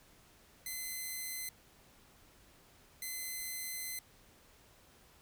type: tone bursts at uneven times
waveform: 5% pulse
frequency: 2045 Hz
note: C7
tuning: 40 cents flat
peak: -29 dBFS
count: 2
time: 0.66-1.49 / 3.02-3.99 s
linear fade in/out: 2 ms
effects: pink hiss -63 dBFS RMS until 5.21 s